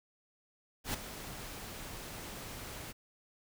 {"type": "noise with ADSR envelope", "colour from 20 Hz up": "pink", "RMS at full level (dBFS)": -33, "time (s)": [0.84, 2.93], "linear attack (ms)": 100, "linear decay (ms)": 8, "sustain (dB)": -12, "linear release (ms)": 23, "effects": []}